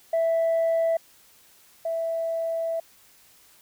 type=tone pair in turn; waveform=sine; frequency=659.3 / 659.3 Hz; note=E5 / E5; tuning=0 / 0 cents; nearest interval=unison; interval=0 cents; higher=neither; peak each=-18 / -24 dBFS; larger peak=first; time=0.13-0.97 / 1.85-2.8 s; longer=second; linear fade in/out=5 ms; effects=tanh soft clip ceiling -18 dBFS + white hiss -56 dBFS RMS until 3.61 s